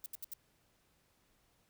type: noise bursts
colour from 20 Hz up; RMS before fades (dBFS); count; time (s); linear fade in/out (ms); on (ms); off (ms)
violet; -43; 4; 0.04-0.337; 2; 21; 71
effects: pink hiss -73 dBFS RMS until 1.69 s